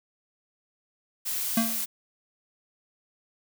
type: noise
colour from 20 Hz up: blue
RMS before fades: -30 dBFS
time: 1.25-1.86 s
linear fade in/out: 20 ms
type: tone with exponential decay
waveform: square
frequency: 227 Hz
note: A#3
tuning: 46 cents flat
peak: -20 dBFS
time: 1.57-1.86 s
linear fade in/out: 5 ms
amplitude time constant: 63 ms
effects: none